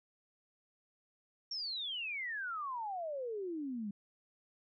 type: exponential sweep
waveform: sine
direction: down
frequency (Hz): 5588 to 196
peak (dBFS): -37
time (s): 1.51-3.91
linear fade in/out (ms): 5
effects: none